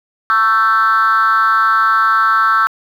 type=tone with frequency modulation; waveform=sine; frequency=1331 Hz; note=E6; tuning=16 cents sharp; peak=-8 dBFS; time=0.3-2.67 s; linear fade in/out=0 ms; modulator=218 Hz; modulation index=0.98; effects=tanh soft clip ceiling -6 dBFS + 7-bit